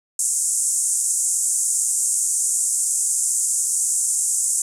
pink band-pass noise, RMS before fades -21 dBFS, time 0.19-4.62 s, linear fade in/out 2 ms, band 7000 to 9600 Hz, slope 48 dB/octave, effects none

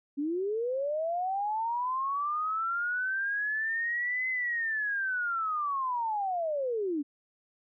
sine linear two-way sweep, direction up then down, 274.1 to 2050 to 274.1 Hz, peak -28 dBFS, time 0.17-7.03 s, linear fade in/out 20 ms, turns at 4.29 s, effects none

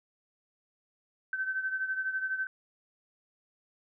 sine beating tone pair, 1535 / 1547 Hz, G6 / G6, -37 / -23 cents, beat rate 12 Hz, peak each -31 / -37 dBFS, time 1.33-2.47 s, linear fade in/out 2 ms, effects none

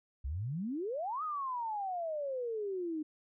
sine exponential two-way sweep, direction up then down, 61.1 to 1280 to 300.4 Hz, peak -34 dBFS, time 0.24-3.03 s, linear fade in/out 10 ms, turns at 1.23 s, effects none

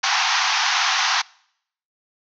pink band-pass noise, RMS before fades -20 dBFS, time 0.03-1.22 s, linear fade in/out 10 ms, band 740 to 6300 Hz, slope 96 dB/octave, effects noise-tail reverb RT60 0.7 s tail -25 dB re dry

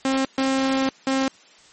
sawtooth tone bursts at uneven times, 266.9 Hz, C4, 35 cents sharp, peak -15 dBFS, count 3, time 0.05-0.25 / 0.38-0.89 / 1.07-1.28 s, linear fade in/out 2 ms, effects white hiss -51 dBFS RMS until 1.72 s + MP3 32 kbps

